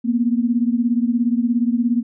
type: beating tone pair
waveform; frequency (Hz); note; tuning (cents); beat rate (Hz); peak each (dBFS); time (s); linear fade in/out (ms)
sine; 233.1 / 250.1; A#3 / B3; 0 / +22; 17; -17 / -20; 0.04-2.03; 20
effects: none